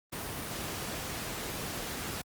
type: noise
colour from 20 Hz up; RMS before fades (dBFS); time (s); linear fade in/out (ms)
pink; -37; 0.12-2.22; 10
effects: high-pass 60 Hz 12 dB/octave + Opus 32 kbps